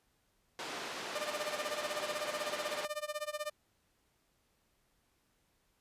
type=band-pass noise; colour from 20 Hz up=pink; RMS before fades=-42 dBFS; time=0.59-2.85 s; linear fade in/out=0 ms; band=410 to 5300 Hz; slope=12 dB/octave
type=tone with tremolo; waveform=sawtooth; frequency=600 Hz; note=D5; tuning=37 cents sharp; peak=-30 dBFS; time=1.15-3.5 s; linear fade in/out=5 ms; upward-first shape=sine; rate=16 Hz; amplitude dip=95%
effects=pink hiss -75 dBFS RMS until 5.8 s + resampled to 32000 Hz